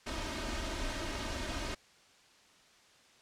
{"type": "noise with comb filter", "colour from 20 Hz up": "pink", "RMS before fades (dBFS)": -37, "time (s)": [0.06, 1.75], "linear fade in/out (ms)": 10, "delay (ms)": 3.2, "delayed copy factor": 0.65, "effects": ["white hiss -62 dBFS RMS until 3.21 s", "low-pass 6000 Hz 12 dB/octave"]}